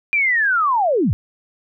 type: linear sweep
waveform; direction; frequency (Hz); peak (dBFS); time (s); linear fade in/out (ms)
sine; down; 2411 to 68.7; -14; 0.13-1.13; 0
effects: none